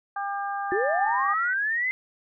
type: harmonic tone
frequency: 400.3 Hz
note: G4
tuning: 36 cents sharp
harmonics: 2 / 3 / 4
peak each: -29 / -33 / -35 dBFS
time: 0.16-1.34 s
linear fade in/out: 5 ms
type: tone with pitch glide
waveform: sine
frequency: 1781 to 1942.2 Hz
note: A6 to B6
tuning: +21 to -29 cents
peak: -29 dBFS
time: 0.71-1.54 s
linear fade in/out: 10 ms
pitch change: +150 cents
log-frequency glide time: 1.02-1.42 s
type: linear sweep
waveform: sine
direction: up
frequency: 350 to 2083 Hz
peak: -23 dBFS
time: 0.72-1.91 s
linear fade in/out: 0 ms
effects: none